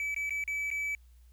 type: tone with dropouts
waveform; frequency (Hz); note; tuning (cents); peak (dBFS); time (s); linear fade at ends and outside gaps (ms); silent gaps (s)
triangle; 2298; D7; -38; -29; 0-0.95; 1; 0.145-0.163 / 0.295-0.306 / 0.439-0.477 / 0.703-0.713
effects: added 60 Hz sine -54 dBFS peak until 1.32 s + white hiss -72 dBFS RMS until 1.32 s